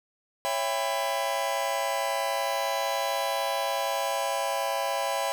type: chord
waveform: 45% pulse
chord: C# half-diminished seventh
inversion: none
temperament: just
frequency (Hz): 554.4 / 665.2 / 798.3 / 997.9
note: C#5 / E5 / G5 / B5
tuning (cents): 0 / +16 / +31 / +18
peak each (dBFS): -32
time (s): 0.45-5.32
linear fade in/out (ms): 0
effects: none